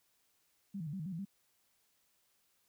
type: tone with pitch steps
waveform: sine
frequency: 198.1 / 161.7 / 145.9 / 192.6 / 155 / 191 / 164.5 / 197.3 Hz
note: G3 / E3 / D3 / G3 / D#3 / G3 / E3 / G3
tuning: +18 / -33 / -11 / -30 / -6 / -45 / -3 / +11 cents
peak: -38 dBFS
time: 0.74-1.252 s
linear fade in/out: 10 ms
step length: 64 ms
effects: white hiss -75 dBFS RMS until 2.68 s